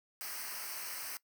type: noise with comb filter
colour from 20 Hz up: white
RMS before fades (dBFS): -42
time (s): 0.21-1.17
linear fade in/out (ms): 0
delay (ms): 0.28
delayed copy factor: -0.8
effects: noise-tail reverb RT60 0.1 s tail -20 dB re dry